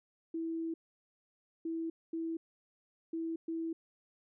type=tone bursts at uneven times; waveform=sine; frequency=327.8 Hz; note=E4; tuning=10 cents flat; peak=-34 dBFS; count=5; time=0.34-0.74 / 1.65-1.9 / 2.13-2.37 / 3.13-3.36 / 3.48-3.73 s; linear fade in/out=5 ms; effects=none